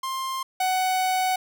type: tone pair in turn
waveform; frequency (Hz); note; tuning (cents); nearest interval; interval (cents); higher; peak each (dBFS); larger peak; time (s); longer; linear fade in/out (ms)
45% pulse; 1055 / 746.3; C6 / F#5; +14 / +15; tritone; 599; first; -27 / -21; second; 0.03-0.43 / 0.6-1.36; second; 5
effects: none